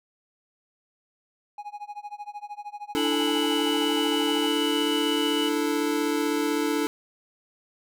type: tone with tremolo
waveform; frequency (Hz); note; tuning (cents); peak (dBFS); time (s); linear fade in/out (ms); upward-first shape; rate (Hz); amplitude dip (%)
triangle; 828; G#5; -5; -30; 1.58-4.47; 2; sine; 13; 95
type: chord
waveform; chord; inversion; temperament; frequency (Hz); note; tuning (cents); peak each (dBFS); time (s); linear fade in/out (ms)
square; D suspended second; none; equal; 293.7 / 329.6 / 440; D4 / E4 / A4; 0 / 0 / 0; -27 / -30 / -29; 2.95-6.87; 0
type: tone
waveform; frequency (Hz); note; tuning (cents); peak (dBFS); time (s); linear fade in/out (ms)
triangle; 2960; F#7; 0; -27; 2.97-5.49; 5
effects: none